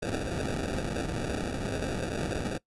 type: noise with sample-and-hold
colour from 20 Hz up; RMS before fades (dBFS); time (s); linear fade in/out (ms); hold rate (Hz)
white; -32; 0.02-2.58; 10; 1050
effects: noise-tail reverb RT60 0.1 s tail -20 dB re dry + resampled to 24000 Hz